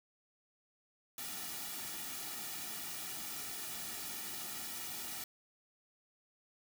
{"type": "noise with comb filter", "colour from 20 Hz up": "white", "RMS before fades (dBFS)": -43, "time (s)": [1.18, 5.24], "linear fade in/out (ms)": 2, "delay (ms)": 1.9, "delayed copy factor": -0.7, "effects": []}